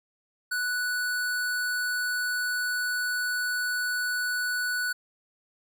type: tone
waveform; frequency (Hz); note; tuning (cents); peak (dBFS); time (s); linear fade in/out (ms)
square; 1480; F#6; 0; -27; 0.51-4.93; 10
effects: none